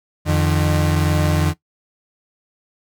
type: tone pair together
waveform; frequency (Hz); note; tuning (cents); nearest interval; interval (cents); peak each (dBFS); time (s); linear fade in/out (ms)
35% pulse; 86.75 / 151.3; F2 / D#3; -11 / -48; minor seventh; 963; -16; 0.25-1.54; 50
effects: noise-tail reverb RT60 0.1 s tail -17 dB re dry